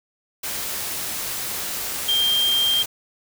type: tone in noise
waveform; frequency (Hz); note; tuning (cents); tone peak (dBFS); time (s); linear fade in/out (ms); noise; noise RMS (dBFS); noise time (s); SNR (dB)
sine; 3185; G7; +27; -17; 2.08-2.83; 10; white; -28; 0.43-2.86; +8
effects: none